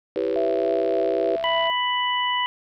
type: chord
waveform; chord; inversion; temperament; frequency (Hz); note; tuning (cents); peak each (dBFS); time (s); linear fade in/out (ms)
sine; C# half-diminished seventh; first; equal; 329.6 / 392 / 493.9 / 554.4; E4 / G4 / B4 / C#5; 0 / 0 / 0 / 0; -29 / -25 / -25 / -30; 0.16-1.36; 2
type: click train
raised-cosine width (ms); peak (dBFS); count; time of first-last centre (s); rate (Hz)
0.3; -23; 100; 0.16-1.671; 65.5
type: tone with tremolo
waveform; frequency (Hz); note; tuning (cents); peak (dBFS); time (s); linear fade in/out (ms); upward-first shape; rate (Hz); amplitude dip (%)
sine; 665; E5; +15; -22; 0.36-1.7; 0; triangle; 3.5; 30
type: harmonic tone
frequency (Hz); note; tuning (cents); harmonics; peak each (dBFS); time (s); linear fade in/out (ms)
990; B5; +4; 1 / 2 / 3; -23 / -27 / -26; 1.44-2.46; 0
effects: none